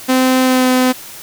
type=tone with pitch glide; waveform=sawtooth; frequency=258.1 to 254.8 Hz; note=C4 to C4; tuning=-23 to -46 cents; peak=-6 dBFS; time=0.08-0.93 s; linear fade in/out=20 ms; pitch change=-23 cents; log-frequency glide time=0.43-0.67 s; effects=white hiss -33 dBFS RMS until 1.22 s